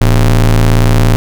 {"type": "ring-modulated tone", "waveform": "square", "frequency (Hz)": 67.9, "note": "C#2", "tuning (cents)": -35, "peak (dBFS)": -3, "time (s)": [0.01, 1.16], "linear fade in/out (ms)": 0, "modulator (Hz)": 39.3, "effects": []}